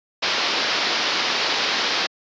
white low-pass noise, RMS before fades -22 dBFS, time 0.22-2.07 s, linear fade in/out 10 ms, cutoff 5200 Hz, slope 48 dB/octave, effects high-pass 300 Hz 12 dB/octave + resampled to 16000 Hz

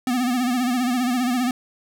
square tone with vibrato, 248.6 Hz, B3, 12 cents sharp, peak -20 dBFS, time 0.07-1.51 s, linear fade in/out 2 ms, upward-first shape sine, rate 15 Hz, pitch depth 76 cents each way, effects none

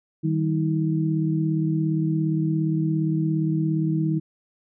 sine tone cluster, 156.5 / 193.8 / 319.2 Hz, D#3 / G3 / D#4, +10 / -20 / +44 cents, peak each -22 / -29 / -25 dBFS, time 0.23-4.2 s, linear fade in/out 20 ms, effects none

